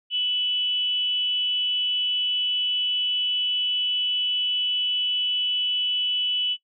sine tone with frequency modulation, 2975 Hz, F#7, 9 cents sharp, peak -22 dBFS, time 0.1-6.57 s, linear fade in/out 50 ms, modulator 355 Hz, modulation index 0.3, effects noise-tail reverb RT60 0.1 s tail -18 dB re dry

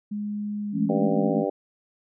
sine tone with pitch glide, 207.7 to 205.9 Hz, G#3 to G#3, 0 to -15 cents, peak -27 dBFS, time 0.11-1.25 s, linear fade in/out 10 ms, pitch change -15 cents, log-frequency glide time 0.62-0.69 s
sine chord, A major seventh, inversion second, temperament equal with one note detuned, 164.81 / 210.9 / 220 / 277.2 Hz, E3 / G#3 / A3 / C#4, 0 / +27 / 0 / 0 cents, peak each -29 / -30 / -28 / -27 dBFS, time 0.72-1.46 s, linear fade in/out 50 ms
harmonic tone, 98 Hz, G2, in tune, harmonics 3 / 4 / 5 / 6 / 7 / 8, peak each -31 / -29 / -29 / -29 / -35 / -34 dBFS, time 0.89-1.5 s, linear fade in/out 5 ms
effects none

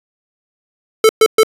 square tone bursts, 440 Hz, A4, in tune, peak -6 dBFS, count 3, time 1.04-1.433 s, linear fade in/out 2 ms, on 51 ms, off 120 ms, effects resampled to 32000 Hz

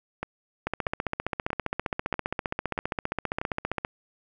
two click trains, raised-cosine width 0.5 ms, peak -15 / -12 dBFS, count 6 / 49, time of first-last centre 0.23-3.415 / 0.67-3.849 s, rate 1.57 / 15.1 Hz, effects none

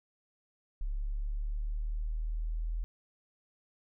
sine linear sweep, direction up, 34.96 to 40.97 Hz, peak -31 dBFS, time 0.81-2.84 s, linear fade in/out 0 ms, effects none

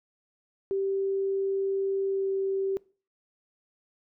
sine tone with pitch glide, 390 to 387.8 Hz, G4 to G4, -9 to -19 cents, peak -25 dBFS, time 0.71-2.77 s, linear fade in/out 0 ms, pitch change -10 cents, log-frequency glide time 2.07-2.29 s, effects noise-tail reverb RT60 0.4 s tail -23 dB re dry

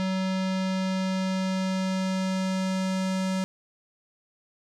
square tone with low-pass filter sweep, 188.6 Hz, F#3, 33 cents sharp, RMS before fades -27 dBFS, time 0-3.44 s, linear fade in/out 0 ms, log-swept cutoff 4800 to 7600 Hz, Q 1.2, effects none

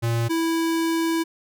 square tone pair in turn, 116.3 / 328.9 Hz, A#2 / E4, -4 / -4 cents, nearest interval octave + tritone, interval 1800 cents, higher second, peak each -21 dBFS, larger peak neither, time 0.02-0.29 / 0.29-1.24 s, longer second, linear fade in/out 20 ms, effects none

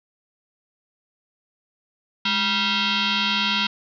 sine tone with frequency modulation, 207.7 Hz, G#3, in tune, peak -19 dBFS, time 2.25-3.67 s, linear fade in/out 5 ms, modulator 587 Hz, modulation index 6.9, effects none

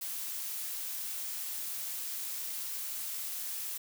blue noise, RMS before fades -38 dBFS, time 0.01-3.78 s, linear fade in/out 10 ms, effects none

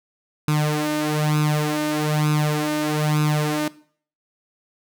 sawtooth tone with flanger, 151.3 Hz, D#3, 48 cents flat, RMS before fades -21 dBFS, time 0.48-3.68 s, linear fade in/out 2 ms, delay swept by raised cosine 0.78 to 3.38 ms, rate 1.1 Hz, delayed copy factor +0.75, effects noise-tail reverb RT60 0.5 s tail -19 dB re dry

